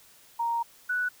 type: tone pair in turn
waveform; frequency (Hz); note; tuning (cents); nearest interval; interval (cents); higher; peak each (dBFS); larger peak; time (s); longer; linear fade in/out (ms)
sine; 932.3 / 1479.9; A#5 / F#6; 0 / 0; minor sixth; 800; second; -25; neither; 0.39-0.63 / 0.89-1.09; first; 10
effects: white hiss -56 dBFS RMS until 1.2 s